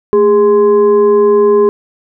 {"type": "tone with frequency modulation", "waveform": "sine", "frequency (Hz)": 410, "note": "G#4", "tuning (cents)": -22, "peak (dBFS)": -5, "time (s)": [0.13, 1.69], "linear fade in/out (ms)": 0, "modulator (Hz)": 630, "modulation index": 0.45, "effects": []}